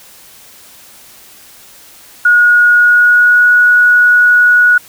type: tone with pitch glide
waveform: sine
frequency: 1446 to 1461.1 Hz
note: F#6 to F#6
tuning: -40 to -22 cents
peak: -4 dBFS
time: 2.25-4.78 s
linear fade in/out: 5 ms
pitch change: +18 cents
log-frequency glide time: 2.74-3.51 s
effects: white hiss -39 dBFS RMS until 4.88 s